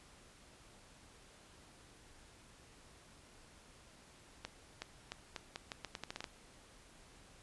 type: accelerating click train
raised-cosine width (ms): 0.2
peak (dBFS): -24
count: 13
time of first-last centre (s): 4.45-6.242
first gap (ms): 370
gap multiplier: 0.81
effects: pink hiss -61 dBFS RMS until 7.42 s + resampled to 24000 Hz